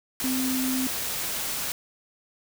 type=tone in noise; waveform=sine; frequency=258.9 Hz; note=C4; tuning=18 cents flat; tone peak=-25 dBFS; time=0.24-0.87 s; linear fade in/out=0 ms; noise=white; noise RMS=-30 dBFS; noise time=0.2-1.72 s; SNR=+2 dB; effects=none